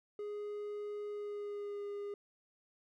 triangle tone with pitch glide, 415 to 407.2 Hz, G#4 to G#4, -1 to -34 cents, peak -37 dBFS, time 0.19-2.14 s, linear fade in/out 2 ms, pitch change -33 cents, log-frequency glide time 1.09-1.84 s, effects none

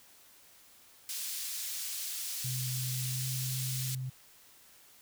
pink high-pass noise, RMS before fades -38 dBFS, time 1.09-3.95 s, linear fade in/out 2 ms, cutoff 4600 Hz, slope 12 dB/octave
sine tone with pitch glide, 127.3 to 129.45 Hz, C3 to C3, -47 to -18 cents, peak -34 dBFS, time 2.44-4.1 s, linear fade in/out 10 ms, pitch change +29 cents, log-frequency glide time 2.99-3.29 s
effects white hiss -59 dBFS RMS until 5.01 s

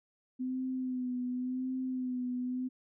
sine tone with vibrato, 253.8 Hz, B3, 47 cents sharp, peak -32 dBFS, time 0.39-2.69 s, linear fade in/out 20 ms, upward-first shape sine, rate 0.91 Hz, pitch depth 36 cents each way, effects none

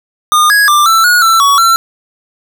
square tone with pitch steps, 1218 / 1662 / 1185 / 1332 / 1448 / 1336 / 1126 / 1349 Hz, D#6 / G#6 / D6 / E6 / F#6 / E6 / C#6 / E6, -37 / +1 / +15 / +18 / -38 / +23 / +27 / +40 cents, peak -6 dBFS, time 0.32-1.76 s, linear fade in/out 0 ms, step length 180 ms, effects none

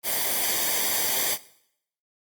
white noise with comb filter, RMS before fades -25 dBFS, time 0.03-1.38 s, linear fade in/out 50 ms, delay 0.74 ms, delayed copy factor -0.7, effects noise-tail reverb RT60 0.7 s tail -18 dB re dry + Opus 32 kbps

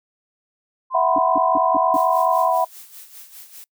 sine tone, 1037 Hz, C6, 16 cents flat, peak -22 dBFS, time 0.9-2.52 s, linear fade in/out 50 ms
sine chord, E suspended second, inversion none, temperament equal, 659.3 / 740 / 987.8 Hz, E5 / F#5 / B5, 0 / 0 / 0 cents, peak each -20 dBFS, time 0.94-2.65 s, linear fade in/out 10 ms
sine tone bursts, 290.2 Hz, D4, 21 cents flat, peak -22 dBFS, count 5, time 1.16-1.965 s, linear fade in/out 2 ms, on 25 ms, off 170 ms
blue noise with tremolo, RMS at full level -39 dBFS, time 1.94-3.64 s, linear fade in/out 0 ms, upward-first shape sine, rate 5 Hz, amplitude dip 65%
effects noise-tail reverb RT60 0.1 s tail -26 dB re dry

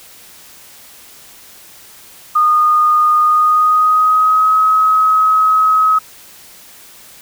sine tone with pitch glide, 1227 to 1274.7 Hz, D#6 to D#6, -25 to +41 cents, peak -8 dBFS, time 2.35-5.99 s, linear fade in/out 10 ms, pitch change +66 cents, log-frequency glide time 3.2-4.55 s, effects white hiss -40 dBFS RMS until 7.21 s

